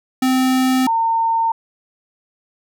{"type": "tone pair in turn", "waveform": ["square", "sine"], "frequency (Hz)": [258.8, 910.1], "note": ["C4", "A#5"], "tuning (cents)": [-19, -42], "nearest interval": "octave + minor seventh", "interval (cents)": 2177, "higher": "second", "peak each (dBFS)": -14, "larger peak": "neither", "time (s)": [[0.22, 0.87], [0.87, 1.52]], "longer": "neither", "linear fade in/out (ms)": 5, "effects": []}